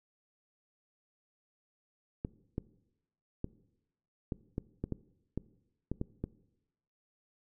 clicks, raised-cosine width 3 ms, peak -21 dBFS, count 11, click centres 2.249 / 2.581 / 3.444 / 4.322 / 4.581 / 4.84 / 4.923 / 5.376 / 5.916 / 6.014 / 6.24 s, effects noise-tail reverb RT60 0.9 s tail -20 dB re dry

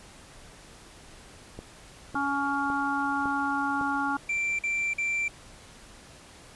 click train, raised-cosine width 2 ms, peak -25 dBFS, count 5, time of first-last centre 1.59-3.812 s, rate 1.8 Hz
harmonic tone, 280.2 Hz, C#4, 19 cents sharp, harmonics 1 / 3 / 4 / 5, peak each -31 / -30 / -33 / -30 dBFS, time 2.15-4.17 s, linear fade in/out 5 ms
triangle tone bursts, 2350 Hz, D7, 1 cent sharp, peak -24 dBFS, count 3, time 4.29-5.282 s, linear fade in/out 5 ms, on 300 ms, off 46 ms
effects pink hiss -50 dBFS RMS until 6.55 s + resampled to 24000 Hz

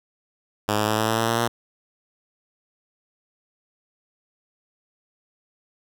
5% pulse tone with pitch steps, 104.8 / 106.51 / 108.25 / 110.01 / 111.8 / 113.63 / 115.48 / 117.36 Hz, G#2 / G#2 / A2 / A2 / A2 / A#2 / A#2 / A#2, +16 / +44 / -28 / 0 / +28 / -44 / -16 / +12 cents, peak -9 dBFS, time 0.68-1.48 s, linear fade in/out 10 ms, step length 100 ms, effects none

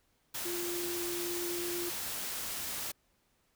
sine tone in noise, 348.7 Hz, F4, 3 cents flat, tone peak -36 dBFS, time 0.45-1.9 s, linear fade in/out 10 ms, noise white, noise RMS -38 dBFS, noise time 0.34-2.92 s, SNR -1 dB, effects pink hiss -73 dBFS RMS until 3.55 s

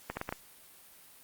clicks, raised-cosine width 0.5 ms, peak -19 dBFS, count 5, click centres 0.1 / 0.17 / 0.214 / 0.291 / 0.325 s, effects white hiss -56 dBFS RMS until 1.23 s + Opus 48 kbps

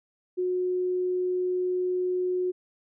sine tone, 364.1 Hz, F#4, 28 cents flat, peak -24 dBFS, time 0.37-2.52 s, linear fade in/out 20 ms, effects none

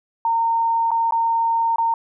sine tone with dropouts, 917 Hz, A#5, 29 cents flat, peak -16 dBFS, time 0.25-1.94 s, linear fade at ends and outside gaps 2 ms, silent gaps 0.907-0.915 / 1.109-1.122 / 1.76-1.783 s, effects none

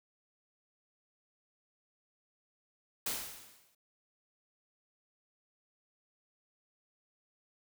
white noise with exponential decay, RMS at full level -33 dBFS, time 3.06-3.75 s, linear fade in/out 5 ms, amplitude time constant 150 ms, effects none

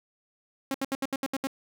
sawtooth tone bursts, 270.4 Hz, C#4, 43 cents flat, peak -23 dBFS, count 8, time 0.71-1.471 s, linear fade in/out 2 ms, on 33 ms, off 71 ms, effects none

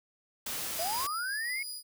white noise, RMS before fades -36 dBFS, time 0.46-1.07 s, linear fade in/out 5 ms
20% pulse tone with tremolo, 4917 Hz, D#8, 21 cents flat, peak -31 dBFS, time 0.76-1.83 s, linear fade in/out 50 ms, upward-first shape triangle, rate 5.6 Hz, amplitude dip 30%
sine linear sweep, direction up, 622.3 to 2217 Hz, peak -32 dBFS, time 0.79-1.63 s, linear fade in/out 5 ms
effects none

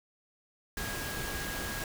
sine tone in noise, 1640 Hz, G#6, 22 cents flat, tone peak -41 dBFS, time 0.77-1.84 s, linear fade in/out 2 ms, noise pink, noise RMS -37 dBFS, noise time 0.77-1.84 s, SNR -7 dB, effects none

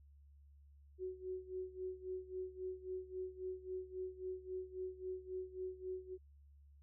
sine tone with tremolo, 371.2 Hz, F#4, 6 cents sharp, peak -39 dBFS, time 0.98-6.18 s, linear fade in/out 50 ms, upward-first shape sine, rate 3.7 Hz, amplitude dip 85%, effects added 71 Hz sine -60 dBFS peak until 6.82 s

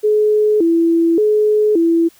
sine tone with vibrato, 376.2 Hz, F#4, 29 cents sharp, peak -10 dBFS, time 0.03-2.09 s, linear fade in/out 20 ms, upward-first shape square, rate 0.87 Hz, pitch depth 210 cents each way, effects white hiss -50 dBFS RMS until 2.19 s

